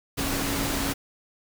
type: tone in noise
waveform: sine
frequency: 277.2 Hz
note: C#4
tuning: in tune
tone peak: -31 dBFS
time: 0.17-0.94 s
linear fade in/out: 20 ms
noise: pink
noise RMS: -28 dBFS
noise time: 0.17-0.94 s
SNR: -6 dB
effects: none